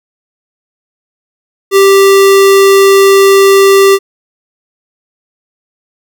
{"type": "tone", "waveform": "square", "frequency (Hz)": 392, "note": "G4", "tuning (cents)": 0, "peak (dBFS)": -3, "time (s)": [1.71, 3.99], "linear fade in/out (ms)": 50, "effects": []}